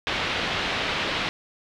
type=low-pass noise; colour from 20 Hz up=white; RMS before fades=-27 dBFS; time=0.07-1.29 s; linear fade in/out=0 ms; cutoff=3600 Hz; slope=24 dB/octave; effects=none